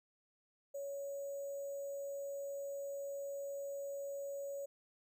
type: tone with sample-and-hold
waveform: sine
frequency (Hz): 559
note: C#5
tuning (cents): +14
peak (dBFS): -40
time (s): 0.74-4.66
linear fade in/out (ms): 10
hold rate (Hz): 7350
effects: none